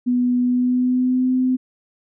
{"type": "tone with pitch glide", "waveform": "sine", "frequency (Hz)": [246.9, 255.8], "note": ["B3", "C4"], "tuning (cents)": [0, -39], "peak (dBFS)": -15, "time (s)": [0.06, 1.57], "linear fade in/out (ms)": 20, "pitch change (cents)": 61, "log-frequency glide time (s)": [0.42, 1.31], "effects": []}